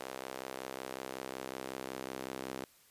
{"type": "tone with high-pass filter sweep", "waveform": "sawtooth", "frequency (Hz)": 65.41, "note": "C2", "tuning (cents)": 0, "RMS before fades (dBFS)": -43, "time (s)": [0, 2.64], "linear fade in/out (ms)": 0, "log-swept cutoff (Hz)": [500, 320], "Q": 1.2, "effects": ["white hiss -64 dBFS RMS until 2.9 s", "resampled to 32000 Hz"]}